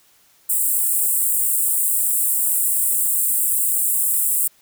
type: high-pass noise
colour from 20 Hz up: pink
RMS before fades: -19 dBFS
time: 0.49-4.48 s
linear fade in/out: 10 ms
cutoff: 7800 Hz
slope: 96 dB/octave
effects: white hiss -56 dBFS RMS until 4.61 s